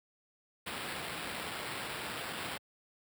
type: noise with sample-and-hold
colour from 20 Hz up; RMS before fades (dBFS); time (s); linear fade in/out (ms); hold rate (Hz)
white; -40; 0.66-2.58; 10; 6300
effects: high-pass 80 Hz 12 dB/octave